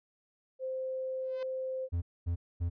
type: tone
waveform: sine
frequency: 521 Hz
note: C5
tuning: 7 cents flat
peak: -33 dBFS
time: 0.59-1.89 s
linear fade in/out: 50 ms
type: tone with exponential growth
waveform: sawtooth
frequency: 512 Hz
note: C5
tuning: 38 cents flat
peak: -37 dBFS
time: 1.2-1.43 s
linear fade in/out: 2 ms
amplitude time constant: 48 ms
type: tone bursts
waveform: triangle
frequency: 85.9 Hz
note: F2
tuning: 28 cents flat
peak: -27 dBFS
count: 3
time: 1.92-2.7 s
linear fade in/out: 20 ms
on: 100 ms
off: 240 ms
effects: resampled to 11025 Hz